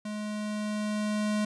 square tone with level ramp, 211 Hz, G#3, 28 cents sharp, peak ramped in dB -34 to -26 dBFS, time 0.05-1.45 s, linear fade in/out 5 ms, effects resampled to 24000 Hz

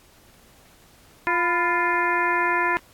harmonic tone with a mistuned harmonic, 350 Hz, F4, 4 cents sharp, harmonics 1 / 2 / 3 / 4 / 5 / 6 / 7, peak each -28 / -31 / -23 / -29 / -25 / -29 / -32 dBFS, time 1.27-2.77 s, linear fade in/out 0 ms, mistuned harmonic 3, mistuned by -80 cents, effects pink hiss -54 dBFS RMS until 2.93 s + AAC 64 kbps

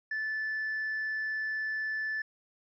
triangle tone, 1748 Hz, A6, 12 cents flat, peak -28 dBFS, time 0.11-2.22 s, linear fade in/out 5 ms, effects tanh soft clip ceiling -26 dBFS + resampled to 16000 Hz

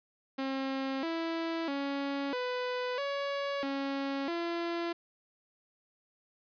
sawtooth tone with pitch steps, 268.3 / 329.7 / 279.2 / 498.4 / 562 / 275.4 / 340.2 Hz, C4 / E4 / C#4 / B4 / C#5 / C#4 / F4, +44 / 0 / +13 / +16 / +24 / -11 / -45 cents, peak -28 dBFS, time 0.38-4.93 s, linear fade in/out 10 ms, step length 650 ms, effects resampled to 11025 Hz

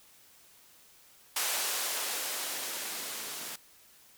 violet noise with band-pass filter sweep, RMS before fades -35 dBFS, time 1.36-3.56 s, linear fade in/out 5 ms, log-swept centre 630 to 200 Hz, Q 0.92, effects white hiss -59 dBFS RMS until 4.17 s

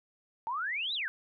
sine exponential two-way sweep, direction up then down, 869 to 4050 to 1480 Hz, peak -31 dBFS, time 0.47-1.08 s, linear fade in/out 0 ms, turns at 0.94 s, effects none

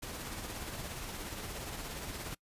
pink noise with tremolo, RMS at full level -40 dBFS, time 0.02-2.35 s, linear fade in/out 10 ms, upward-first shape triangle, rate 17 Hz, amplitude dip 40%, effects noise-tail reverb RT60 0.1 s tail -24 dB re dry + resampled to 32000 Hz

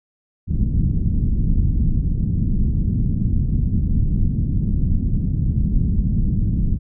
pink low-pass noise, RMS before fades -18 dBFS, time 0.47-6.79 s, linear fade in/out 50 ms, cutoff 210 Hz, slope 24 dB/octave, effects none

